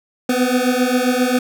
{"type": "beating tone pair", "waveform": "25% pulse", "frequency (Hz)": [246.9, 254.4], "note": ["B3", "C4"], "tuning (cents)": [0, -48], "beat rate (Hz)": 7.5, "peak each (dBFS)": -14, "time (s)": [0.29, 1.39], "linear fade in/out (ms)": 5, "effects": []}